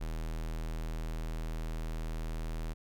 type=tone; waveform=square; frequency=40.08 Hz; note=E1; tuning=48 cents flat; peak=-35 dBFS; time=0-2.74 s; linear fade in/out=20 ms; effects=none